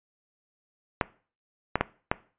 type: clicks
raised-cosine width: 0.5 ms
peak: -7 dBFS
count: 4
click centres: 1.012 / 1.756 / 1.81 / 2.115 s
effects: noise-tail reverb RT60 0.4 s tail -19 dB re dry + resampled to 8000 Hz